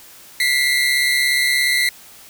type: tone pair together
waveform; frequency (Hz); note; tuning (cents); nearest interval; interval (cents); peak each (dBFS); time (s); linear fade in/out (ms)
30% pulse; 1973 / 2110; B6 / C7; -2 / +14; minor second; 116; -15; 0.4-1.89; 2
effects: white hiss -43 dBFS RMS until 2.29 s